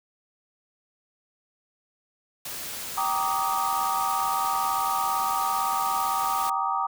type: noise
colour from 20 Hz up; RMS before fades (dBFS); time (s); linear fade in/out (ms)
white; -35; 2.45-6.5; 5
type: chord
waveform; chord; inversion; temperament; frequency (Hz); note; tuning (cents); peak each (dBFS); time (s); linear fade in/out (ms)
sine; Eb major seventh; first; just; 777.8 / 933.4 / 1166.7 / 1244.5; G5 / Bb5 / D6 / Eb6; -14 / +2 / -12 / 0; -29; 2.97-6.87; 10
effects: none